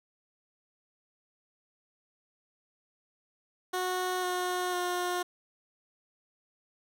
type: tone with pitch steps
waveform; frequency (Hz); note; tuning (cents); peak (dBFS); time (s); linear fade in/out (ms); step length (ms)
15% pulse; 366.5 / 361.9 / 357.3; F#4 / F#4 / F4; -16 / -38 / +40; -23; 3.73-5.23; 10; 500
effects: none